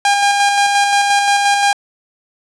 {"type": "tone with tremolo", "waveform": "sawtooth", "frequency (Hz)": 807, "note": "G#5", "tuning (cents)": -50, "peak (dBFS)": -6, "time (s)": [0.05, 1.73], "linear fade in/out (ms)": 2, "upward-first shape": "square", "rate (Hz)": 5.7, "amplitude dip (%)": 30, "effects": ["resampled to 22050 Hz", "7-bit"]}